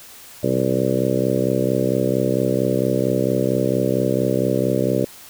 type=harmonic tone with a mistuned harmonic; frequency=64.4 Hz; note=C2; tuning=27 cents flat; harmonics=2 / 3 / 4 / 5 / 6 / 7 / 8 / 9; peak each=-25 / -25 / -25 / -25 / -25 / -25 / -25 / -25 dBFS; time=0.43-5.05 s; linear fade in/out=5 ms; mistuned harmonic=2; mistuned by=-63 cents; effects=white hiss -42 dBFS RMS until 5.29 s